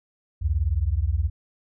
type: beating tone pair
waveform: sine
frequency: 65.9 / 84.9 Hz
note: C2 / F2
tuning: +13 / -48 cents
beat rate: 19 Hz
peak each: -23 dBFS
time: 0.41-1.3 s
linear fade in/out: 20 ms
effects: none